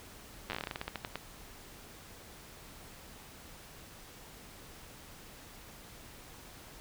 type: slowing click train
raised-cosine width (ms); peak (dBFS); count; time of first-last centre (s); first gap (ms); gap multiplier
0.3; -20; 17; 0.5-1.156; 9; 1.18
effects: pink hiss -52 dBFS RMS until 6.8 s